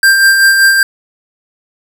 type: tone with tremolo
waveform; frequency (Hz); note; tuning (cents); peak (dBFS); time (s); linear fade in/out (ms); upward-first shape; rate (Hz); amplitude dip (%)
square; 1584; G6; +18; -4; 0.03-0.83; 2; sine; 5.2; 40
effects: none